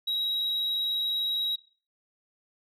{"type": "tone with vibrato", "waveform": "sine", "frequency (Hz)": 3842, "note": "B7", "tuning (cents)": -48, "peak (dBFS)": -23, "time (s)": [0.07, 1.56], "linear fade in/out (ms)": 10, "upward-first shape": "square", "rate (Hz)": 20, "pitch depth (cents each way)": 11, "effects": ["noise-tail reverb RT60 0.4 s tail -22 dB re dry", "tanh soft clip ceiling -25 dBFS"]}